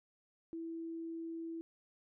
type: tone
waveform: sine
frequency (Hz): 329.6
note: E4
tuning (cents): 0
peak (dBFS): -40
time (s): 0.53-1.61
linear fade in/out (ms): 0
effects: none